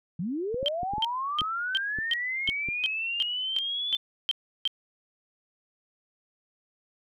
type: linear sweep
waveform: sine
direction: up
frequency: 154 to 3520 Hz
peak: -28 dBFS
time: 0.19-3.97 s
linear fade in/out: 5 ms
type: clicks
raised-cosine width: 3 ms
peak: -25 dBFS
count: 9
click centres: 0.544 / 0.629 / 0.832 / 0.936 / 0.982 / 1.417 / 1.987 / 2.49 / 2.687 s
type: tone bursts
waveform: sine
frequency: 3138 Hz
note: G7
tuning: 1 cent sharp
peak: -22 dBFS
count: 12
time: 0.66-4.676 s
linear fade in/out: 0 ms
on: 23 ms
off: 340 ms
effects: none